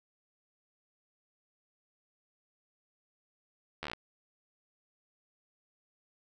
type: slowing click train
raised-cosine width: 0.3 ms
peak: -21 dBFS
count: 8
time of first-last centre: 3.83-3.934 s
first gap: 12 ms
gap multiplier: 1.07
effects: none